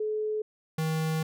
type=tone pair in turn; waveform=sine / square; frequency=428.7 / 158.74 Hz; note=A4 / D#3; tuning=-45 / +35 cents; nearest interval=octave + perfect fourth; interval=1720 cents; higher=first; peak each=-27 dBFS; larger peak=neither; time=0-0.42 / 0.78-1.23 s; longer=second; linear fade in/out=5 ms; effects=none